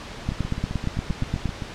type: two click trains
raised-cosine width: 5 ms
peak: -17 / -11 dBFS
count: 11 / 11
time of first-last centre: 0.32-1.622 / 0.29-1.457 s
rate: 7.68 / 8.57 Hz
effects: pink hiss -37 dBFS RMS until 1.74 s + low-pass 5000 Hz 12 dB/octave